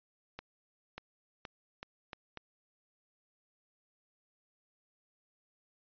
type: accelerating click train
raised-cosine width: 0.3 ms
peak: -26 dBFS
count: 6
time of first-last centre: 0.39-2.373 s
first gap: 590 ms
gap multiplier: 0.8
effects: resampled to 11025 Hz